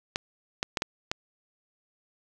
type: clicks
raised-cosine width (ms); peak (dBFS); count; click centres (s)
0.2; -10; 5; 0.159 / 0.629 / 0.772 / 0.821 / 1.115
effects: none